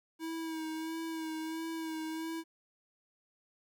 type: tone with vibrato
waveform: square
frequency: 321.8 Hz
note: E4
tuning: 42 cents flat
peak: -37 dBFS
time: 0.19-2.44 s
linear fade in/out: 50 ms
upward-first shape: sine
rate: 1.5 Hz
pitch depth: 29 cents each way
effects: 12-bit